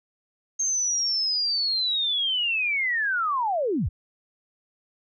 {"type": "linear sweep", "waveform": "sine", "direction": "down", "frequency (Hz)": [6430, 46.25], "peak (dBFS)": -22, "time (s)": [0.59, 3.89], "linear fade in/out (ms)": 10, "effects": []}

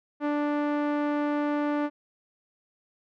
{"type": "tone with low-pass filter", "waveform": "sawtooth", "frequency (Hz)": 293.7, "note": "D4", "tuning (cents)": 0, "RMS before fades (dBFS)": -27, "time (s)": [0.2, 1.9], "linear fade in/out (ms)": 50, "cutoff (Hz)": 1500, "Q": 0.83, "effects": []}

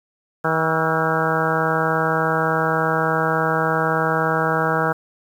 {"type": "harmonic tone with a mistuned harmonic", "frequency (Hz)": 160.2, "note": "E3", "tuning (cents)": -49, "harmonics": [1, 2, 3, 4, 5, 6, 7, 8, 9, 10], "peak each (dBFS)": [-25, -29, -24, -26, -26, -28, -28, -25, -26, -28], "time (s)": [0.44, 4.93], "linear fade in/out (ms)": 10, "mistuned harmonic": 8, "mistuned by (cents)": 54, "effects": ["8-bit"]}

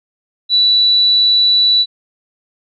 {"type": "tone", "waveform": "sine", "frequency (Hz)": 3951, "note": "B7", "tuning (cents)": 0, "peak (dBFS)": -8, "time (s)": [0.49, 1.86], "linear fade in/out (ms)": 50, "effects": []}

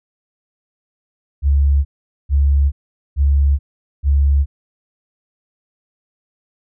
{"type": "tone bursts", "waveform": "sine", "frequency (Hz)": 70.3, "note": "C#2", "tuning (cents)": 25, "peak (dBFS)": -10, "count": 4, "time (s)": [1.42, 4.46], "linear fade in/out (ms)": 50, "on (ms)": 430, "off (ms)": 440, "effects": []}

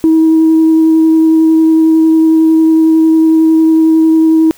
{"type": "tone with vibrato", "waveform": "sine", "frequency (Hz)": 320.5, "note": "E4", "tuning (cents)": -49, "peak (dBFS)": -3, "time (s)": [0.04, 4.51], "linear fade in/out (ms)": 0, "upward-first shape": "sine", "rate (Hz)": 11, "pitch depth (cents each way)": 9, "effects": ["tanh soft clip ceiling -1 dBFS", "white hiss -41 dBFS RMS until 4.57 s"]}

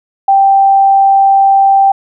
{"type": "tone", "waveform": "sine", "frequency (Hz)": 784, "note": "G5", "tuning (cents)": 0, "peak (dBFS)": -4, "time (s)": [0.28, 1.92], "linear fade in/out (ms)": 5, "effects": []}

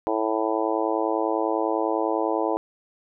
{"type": "harmonic tone", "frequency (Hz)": 110, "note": "A2", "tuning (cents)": 0, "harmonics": [3, 4, 5, 6, 7, 8, 9], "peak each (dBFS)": [-27, -28, -29, -30, -30, -31, -32], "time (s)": [0.07, 2.57], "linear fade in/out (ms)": 0, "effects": []}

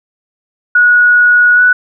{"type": "tone with pitch glide", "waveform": "sine", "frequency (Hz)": [1458, 1480.9], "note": ["F#6", "F#6"], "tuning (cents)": [-26, 1], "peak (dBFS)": -4, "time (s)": [0.75, 1.73], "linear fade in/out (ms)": 5, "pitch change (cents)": 27, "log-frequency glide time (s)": [1.55, 1.62], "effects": []}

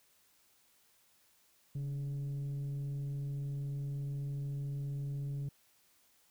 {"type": "tone with frequency modulation", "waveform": "sine", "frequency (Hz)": 140, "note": "C#3", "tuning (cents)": 18, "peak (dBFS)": -33, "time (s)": [1.75, 5.49], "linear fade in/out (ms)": 5, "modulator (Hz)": 153, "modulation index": 0.2, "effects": ["tanh soft clip ceiling -34 dBFS", "white hiss -69 dBFS RMS until 6.3 s"]}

